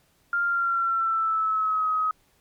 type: tone with pitch glide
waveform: sine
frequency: 1396.9 to 1266.2 Hz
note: F6 to D#6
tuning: 0 to +30 cents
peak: -21 dBFS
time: 0.33-2.11 s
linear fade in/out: 2 ms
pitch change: -170 cents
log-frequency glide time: 0.45-1.88 s
effects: pink hiss -64 dBFS RMS until 2.4 s + MP3 96 kbps